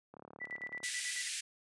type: click train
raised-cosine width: 1 ms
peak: -37 dBFS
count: 26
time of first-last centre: 0.14-0.831 s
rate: 36.2 Hz
type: tone with tremolo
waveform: sine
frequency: 1972 Hz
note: B6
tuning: 3 cents flat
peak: -38 dBFS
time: 0.4-1.29 s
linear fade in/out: 20 ms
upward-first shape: square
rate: 9.2 Hz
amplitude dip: 80%
type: band-pass noise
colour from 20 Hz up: white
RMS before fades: -40 dBFS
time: 0.83-1.41 s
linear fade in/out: 10 ms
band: 1700 to 10000 Hz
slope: 48 dB/octave
effects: high-pass 150 Hz 12 dB/octave + resampled to 24000 Hz